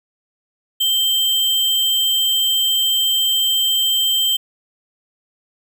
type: tone with sample-and-hold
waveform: sine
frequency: 3136 Hz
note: G7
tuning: in tune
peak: -14 dBFS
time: 0.8-4.37 s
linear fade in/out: 10 ms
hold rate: 11025 Hz
effects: none